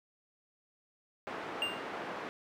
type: band-pass noise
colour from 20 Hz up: pink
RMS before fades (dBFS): -41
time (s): 1.27-2.29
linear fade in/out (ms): 0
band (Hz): 340 to 1800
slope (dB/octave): 12
type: tone with exponential decay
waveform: triangle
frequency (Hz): 2794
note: F7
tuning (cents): 0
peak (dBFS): -26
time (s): 1.62-1.89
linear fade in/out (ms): 1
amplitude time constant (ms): 58
effects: none